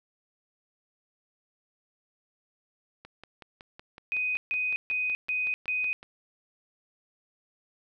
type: click train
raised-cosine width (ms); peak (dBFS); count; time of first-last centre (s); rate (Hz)
0.3; -29; 17; 3.05-6.03; 5.37
type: tone bursts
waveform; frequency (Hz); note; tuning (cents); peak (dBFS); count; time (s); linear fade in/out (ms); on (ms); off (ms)
sine; 2500; D#7; +8; -26; 5; 4.12-5.93; 0; 250; 140
effects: none